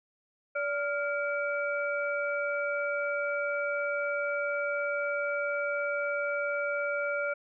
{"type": "tone cluster", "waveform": "sine", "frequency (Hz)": [577, 1400, 2296], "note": ["D5", "F6", "D7"], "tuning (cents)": [-31, 4, -40], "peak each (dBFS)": [-31, -32, -37], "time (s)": [0.55, 7.34], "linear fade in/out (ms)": 10, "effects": []}